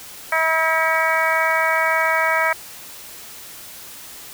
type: harmonic tone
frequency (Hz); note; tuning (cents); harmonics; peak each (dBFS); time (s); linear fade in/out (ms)
321.9; E4; -41; 2 / 3 / 4 / 5 / 6 / 7; -23 / -23 / -23 / -23 / -23 / -23; 0.32-2.53; 5
effects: white hiss -38 dBFS RMS until 4.33 s